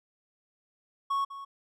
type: tone with echo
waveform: triangle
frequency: 1106 Hz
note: C#6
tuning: 4 cents flat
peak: -24 dBFS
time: 1.1-1.25 s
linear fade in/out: 10 ms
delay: 200 ms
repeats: 1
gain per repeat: -13 dB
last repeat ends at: 1.45 s
effects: none